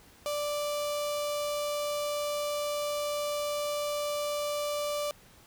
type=tone with notch filter; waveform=sawtooth; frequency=587.3 Hz; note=D5; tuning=in tune; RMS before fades=-32 dBFS; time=0.26-5.11 s; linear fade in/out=0 ms; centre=1800 Hz; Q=1.9; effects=pink hiss -57 dBFS RMS until 5.46 s